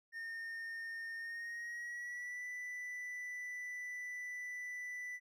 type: tone with pitch glide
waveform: triangle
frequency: 1828 to 1982 Hz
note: A#6 to B6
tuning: -34 to +6 cents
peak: -40 dBFS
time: 0.12-5.2 s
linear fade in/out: 50 ms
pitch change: +140 cents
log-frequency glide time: 1.17-2.46 s
effects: none